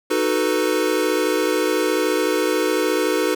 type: chord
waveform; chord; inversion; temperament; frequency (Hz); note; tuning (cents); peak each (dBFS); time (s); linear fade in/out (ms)
square; B dominant seventh; first; equal; 311.1 / 370 / 440 / 493.9; D#4 / F#4 / A4 / B4; 0 / 0 / 0 / 0; -24; 0.1-3.35; 10
effects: none